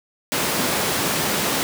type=high-pass noise; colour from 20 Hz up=pink; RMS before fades=-22 dBFS; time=0.32-1.63 s; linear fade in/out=0 ms; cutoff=180 Hz; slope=12 dB/octave; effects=none